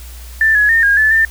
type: tone with pitch steps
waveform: sine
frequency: 1773 / 1687 / 1821 / 1628 / 1739 / 1792 Hz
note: A6 / G#6 / A#6 / G#6 / A6 / A6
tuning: +13 / +27 / -41 / -35 / -21 / +31 cents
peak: -8 dBFS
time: 0.41-1.25 s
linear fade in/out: 2 ms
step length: 140 ms
effects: added 60 Hz sine -30 dBFS peak until 1.3 s + white hiss -39 dBFS RMS until 1.3 s